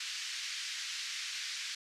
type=band-pass noise; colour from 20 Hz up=white; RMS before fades=-40 dBFS; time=0-1.75 s; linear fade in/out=5 ms; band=1700 to 5900 Hz; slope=24 dB/octave; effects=resampled to 32000 Hz